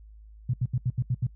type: tone bursts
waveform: sine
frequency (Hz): 124.1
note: B2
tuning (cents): +9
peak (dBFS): -22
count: 7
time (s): 0.49-1.268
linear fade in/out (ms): 5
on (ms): 46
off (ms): 76
effects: noise-tail reverb RT60 0.1 s tail -23 dB re dry + added 53 Hz sine -46 dBFS peak until 1.35 s

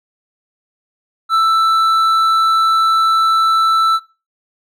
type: tone with hard clipping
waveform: sine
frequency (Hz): 1324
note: E6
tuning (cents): +7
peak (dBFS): -11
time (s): 1.29-4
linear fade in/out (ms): 50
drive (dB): 5
effects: noise-tail reverb RT60 0.3 s tail -20 dB re dry

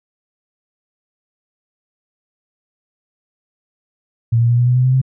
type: tone with pitch steps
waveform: sine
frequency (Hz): 115.7 / 117.79 / 119.92 / 122.09 / 124.29 / 126.54 / 128.82 / 131.15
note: A#2 / A#2 / A#2 / B2 / B2 / B2 / C3 / C3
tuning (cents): -13 / +18 / +49 / -19 / +11 / +43 / -27 / +4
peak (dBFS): -10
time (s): 4.32-5.016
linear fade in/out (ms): 10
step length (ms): 87
effects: none

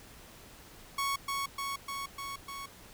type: tone with echo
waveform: sawtooth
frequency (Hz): 1108.7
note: C#6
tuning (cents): 0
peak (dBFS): -26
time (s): 0.98-1.16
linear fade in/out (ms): 5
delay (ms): 300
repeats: 5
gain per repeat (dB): -2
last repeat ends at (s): 2.66
effects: pink hiss -53 dBFS RMS until 2.93 s

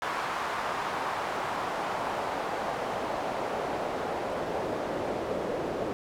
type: noise with band-pass filter sweep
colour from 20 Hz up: pink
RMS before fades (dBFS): -32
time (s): 0.02-5.93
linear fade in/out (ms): 0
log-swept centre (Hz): 1100 to 460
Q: 1.5
effects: none

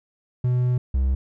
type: tone pair in turn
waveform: triangle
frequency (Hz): 124.5 / 65.95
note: B2 / C2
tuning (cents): +14 / +14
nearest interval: major seventh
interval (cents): 1100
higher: first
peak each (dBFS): -16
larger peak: neither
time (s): 0.44-0.78 / 0.94-1.15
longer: first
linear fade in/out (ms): 5
effects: none

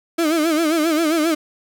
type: tone with vibrato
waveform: 35% pulse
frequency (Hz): 318.7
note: D#4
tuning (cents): +42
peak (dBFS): -14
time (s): 0.18-1.35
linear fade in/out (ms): 10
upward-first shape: sine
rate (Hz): 7.5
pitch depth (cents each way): 110
effects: none

